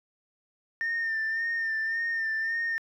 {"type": "tone with vibrato", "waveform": "sine", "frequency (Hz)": 1809, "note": "A6", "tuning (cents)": 48, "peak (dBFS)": -25, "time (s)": [0.81, 2.78], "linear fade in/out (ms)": 0, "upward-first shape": "sine", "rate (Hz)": 1.8, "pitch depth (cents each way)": 35, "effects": ["tanh soft clip ceiling -24 dBFS", "11-bit"]}